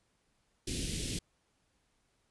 pink band-stop noise, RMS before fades -36 dBFS, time 0.67-1.19 s, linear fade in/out 5 ms, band 400 to 2600 Hz, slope 24 dB/octave, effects pink hiss -75 dBFS RMS until 2.3 s + resampled to 24000 Hz

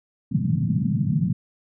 pink band-pass noise, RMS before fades -22 dBFS, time 0.31-1.33 s, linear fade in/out 10 ms, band 110 to 220 Hz, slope 48 dB/octave, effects none

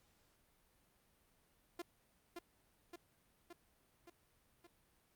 sawtooth tone with echo, 345.8 Hz, F4, 17 cents flat, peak -39 dBFS, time 1.79-1.82 s, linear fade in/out 5 ms, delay 570 ms, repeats 5, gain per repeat -3 dB, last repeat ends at 4.67 s, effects pink hiss -74 dBFS RMS until 5.15 s + Opus 48 kbps

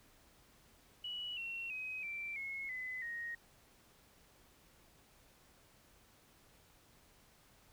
sine tone with pitch steps, 2937 / 2725 / 2527 / 2345 / 2175 / 2018 / 1871.7 Hz, F#7 / F7 / D#7 / D7 / C#7 / B6 / A#6, -13 / -43 / +26 / -3 / -33 / +37 / +7 cents, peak -40 dBFS, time 1.04-3.35 s, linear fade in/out 5 ms, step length 330 ms, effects pink hiss -66 dBFS RMS until 7.72 s

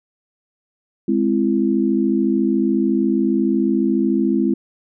sine chord, Ab augmented, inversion none, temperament equal with one note detuned, 207.7 / 261.6 / 335.4 Hz, Ab3 / C4 / E4, 0 / 0 / +30 cents, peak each -19 dBFS, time 1.08-4.54 s, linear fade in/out 5 ms, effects none

